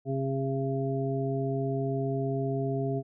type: harmonic tone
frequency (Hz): 135.2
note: C#3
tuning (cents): -43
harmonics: 1 / 2 / 3 / 5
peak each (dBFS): -30 / -34 / -32 / -36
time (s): 0.05-3.03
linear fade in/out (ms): 50
effects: none